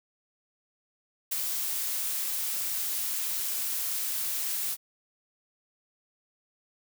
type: noise with ADSR envelope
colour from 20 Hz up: blue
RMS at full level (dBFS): -29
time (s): 1.31-4.77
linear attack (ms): 10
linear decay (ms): 29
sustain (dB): -2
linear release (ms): 49
effects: none